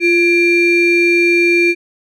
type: ring-modulated tone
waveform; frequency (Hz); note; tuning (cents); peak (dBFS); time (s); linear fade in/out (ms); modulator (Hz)
triangle; 1014; B5; +45; -4; 0-1.75; 50; 1360
effects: none